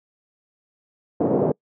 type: band-pass noise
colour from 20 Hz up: white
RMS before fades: -20 dBFS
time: 1.2-1.52 s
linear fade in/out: 5 ms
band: 140 to 560 Hz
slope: 24 dB/octave
effects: noise-tail reverb RT60 0.1 s tail -26 dB re dry